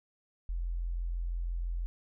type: tone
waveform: sine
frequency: 43 Hz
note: F1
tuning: 26 cents flat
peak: -31 dBFS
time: 0.49-1.86 s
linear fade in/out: 0 ms
effects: none